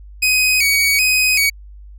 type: tone with vibrato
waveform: sawtooth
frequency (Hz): 2378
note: D7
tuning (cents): +21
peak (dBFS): -9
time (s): 0.22-1.5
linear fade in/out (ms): 10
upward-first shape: square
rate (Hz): 1.3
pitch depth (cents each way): 94
effects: added 50 Hz sine -35 dBFS peak until 1.98 s